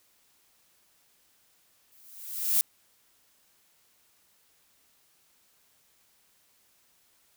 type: noise with exponential growth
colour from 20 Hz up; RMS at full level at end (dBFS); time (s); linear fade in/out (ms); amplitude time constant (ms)
violet; -21; 1.92-2.61; 0; 150
effects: white hiss -66 dBFS RMS until 7.36 s